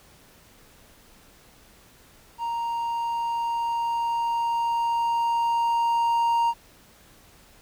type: tone with level ramp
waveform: triangle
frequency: 932.3 Hz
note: A#5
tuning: in tune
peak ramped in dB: -24 to -17 dBFS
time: 2.38-6.54 s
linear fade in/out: 50 ms
effects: pink hiss -54 dBFS RMS until 7.61 s